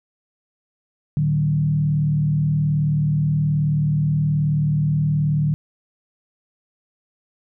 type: tone with frequency modulation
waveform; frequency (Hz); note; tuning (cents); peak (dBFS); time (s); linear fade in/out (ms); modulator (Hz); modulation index
sine; 150; D3; +37; -16; 1.17-5.54; 0; 38.8; 0.6
effects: none